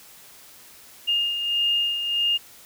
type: beating tone pair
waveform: sine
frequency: 2828 / 2829.6 Hz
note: F7 / F7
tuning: +21 / +22 cents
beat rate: 1.6 Hz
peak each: -21 / -30 dBFS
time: 1.07-2.38 s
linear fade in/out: 20 ms
effects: white hiss -48 dBFS RMS until 2.65 s